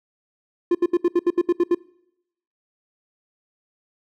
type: tone bursts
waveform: triangle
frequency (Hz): 349.2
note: F4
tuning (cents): 0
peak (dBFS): -12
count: 10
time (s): 0.71-1.748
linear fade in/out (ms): 5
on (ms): 39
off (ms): 72
effects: noise-tail reverb RT60 0.8 s tail -24 dB re dry